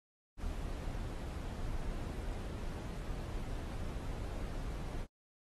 brown noise, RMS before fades -40 dBFS, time 0.37-5.07 s, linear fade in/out 50 ms, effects AAC 32 kbps

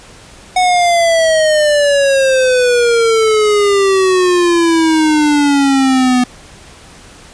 square exponential sweep, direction down, 740 to 246.9 Hz, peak -9 dBFS, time 0.56-6.24 s, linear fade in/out 5 ms, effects pink hiss -38 dBFS RMS until 7.33 s + resampled to 22050 Hz

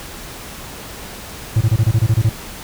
triangle tone bursts, 110.8 Hz, A2, 13 cents sharp, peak -8 dBFS, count 10, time 1.56-2.293 s, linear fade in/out 5 ms, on 49 ms, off 27 ms, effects pink hiss -33 dBFS RMS until 2.63 s

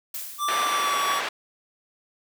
blue noise with exponential decay, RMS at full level -31 dBFS, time 0.14-1.02 s, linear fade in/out 5 ms, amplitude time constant 190 ms
square tone with pitch glide, 1174.7 to 1137.3 Hz, D6 to C#6, 0 to +44 cents, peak -24 dBFS, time 0.38-1.22 s, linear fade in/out 50 ms, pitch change -56 cents, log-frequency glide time 0.63-1 s
white band-pass noise, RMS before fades -29 dBFS, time 0.48-1.29 s, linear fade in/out 5 ms, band 480 to 2200 Hz, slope 12 dB/octave
effects none

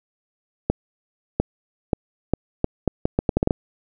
accelerating click train, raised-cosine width 2 ms, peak -4 dBFS, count 13, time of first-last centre 0.7-3.508 s, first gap 700 ms, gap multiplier 0.76, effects none

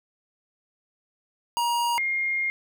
square / sine tone pair in turn, 948 / 2128 Hz, A#5 / C7, +29 / +29 cents, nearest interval octave + major second, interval 1400 cents, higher second, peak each -23 dBFS, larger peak neither, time 1.57-1.98 / 1.98-2.5 s, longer second, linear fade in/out 0 ms, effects none

